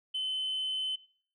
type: tone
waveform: sine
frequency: 3048 Hz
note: G7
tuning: 49 cents flat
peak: -29 dBFS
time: 0.14-0.96 s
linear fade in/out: 10 ms
effects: noise-tail reverb RT60 0.5 s tail -21 dB re dry + tanh soft clip ceiling -28 dBFS